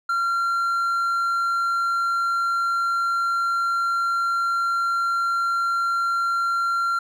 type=tone; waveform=triangle; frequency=1375 Hz; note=F6; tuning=27 cents flat; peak=-18 dBFS; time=0.09-6.99 s; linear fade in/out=5 ms; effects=none